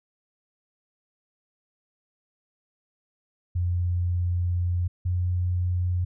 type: tone pair in turn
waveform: sine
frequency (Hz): 88.3 / 89.48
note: F2 / F2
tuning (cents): +20 / +43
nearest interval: unison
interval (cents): 23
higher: second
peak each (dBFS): -22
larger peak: neither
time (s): 3.55-4.88 / 5.05-6.05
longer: first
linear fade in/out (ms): 10
effects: none